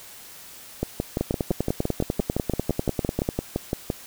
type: two click trains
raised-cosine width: 2 ms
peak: -10 / -9 dBFS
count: 19 / 22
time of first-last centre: 0.83-3.902 / 1.21-3.289 s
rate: 5.86 / 10.1 Hz
effects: white hiss -44 dBFS RMS until 4.06 s